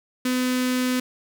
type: tone with notch filter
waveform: sawtooth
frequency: 252.8 Hz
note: B3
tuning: 41 cents sharp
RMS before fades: -23 dBFS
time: 0.25-1 s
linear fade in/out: 5 ms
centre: 730 Hz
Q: 0.82
effects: none